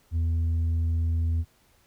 sine tone with tanh clipping, 82.4 Hz, E2, in tune, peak -23 dBFS, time 0.11-1.45 s, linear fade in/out 50 ms, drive 3 dB, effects pink hiss -63 dBFS RMS until 1.86 s

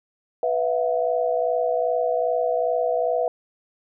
sine chord, B suspended fourth, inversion none, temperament equal with one note detuned, 493.9 / 659.3 / 721.8 Hz, B4 / E5 / F#5, 0 / 0 / -43 cents, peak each -23 / -23 / -27 dBFS, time 0.43-3.28 s, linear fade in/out 2 ms, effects none

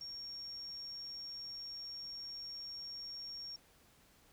triangle tone, 5540 Hz, F8, 15 cents flat, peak -40 dBFS, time 0.01-3.56 s, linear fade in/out 2 ms, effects tanh soft clip ceiling -42 dBFS + pink hiss -66 dBFS RMS until 4.32 s

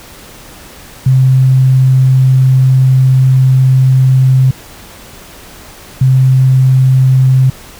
sine tone pair in turn, 130.81 / 130.81 Hz, C3 / C3, 0 / 0 cents, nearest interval unison, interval 0 cents, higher neither, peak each -4 dBFS, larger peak neither, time 1.06-4.51 / 6.01-7.5 s, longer first, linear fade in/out 5 ms, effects pink hiss -34 dBFS RMS until 7.79 s

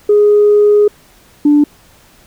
sine tone pair in turn, 415.3 / 293.7 Hz, G#4 / D4, 0 / 0 cents, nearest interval tritone, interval 600 cents, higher first, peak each -4 dBFS, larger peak neither, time 0.09-0.88 / 1.45-1.64 s, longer first, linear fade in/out 5 ms, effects tanh soft clip ceiling -1 dBFS + pink hiss -46 dBFS RMS until 2.26 s

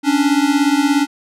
square beating tone pair, 277.2 / 294.2 Hz, C#4 / D4, 0 / +3 cents, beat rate 17 Hz, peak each -16 dBFS, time 0.03-1.07 s, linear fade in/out 50 ms, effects low-pass 10000 Hz 12 dB/octave

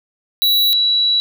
square / sine tone pair in turn, 3920 / 3920 Hz, B7 / B7, -14 / -14 cents, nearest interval unison, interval 0 cents, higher neither, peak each -12 dBFS, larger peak neither, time 0.42-0.73 / 0.73-1.2 s, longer second, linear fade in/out 0 ms, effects none

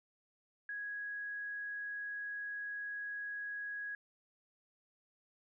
sine tone, 1661.2 Hz, G#6, in tune, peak -39 dBFS, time 0.69-3.95 s, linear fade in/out 2 ms, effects none

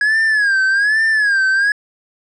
triangle tone with vibrato, 1661.2 Hz, G#6, in tune, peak -10 dBFS, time 0.01-1.72 s, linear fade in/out 2 ms, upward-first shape sine, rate 1.2 Hz, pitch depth 130 cents each way, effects resampled to 22050 Hz

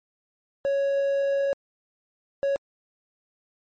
triangle tone bursts at uneven times, 555 Hz, C#5, 2 cents sharp, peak -19 dBFS, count 2, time 0.65-1.53 / 2.43-2.56 s, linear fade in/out 0 ms, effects MP3 32 kbps

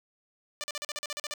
5% pulse tone bursts, 592 Hz, D5, 14 cents sharp, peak -22 dBFS, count 11, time 0.61-1.338 s, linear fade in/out 0 ms, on 28 ms, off 42 ms, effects none

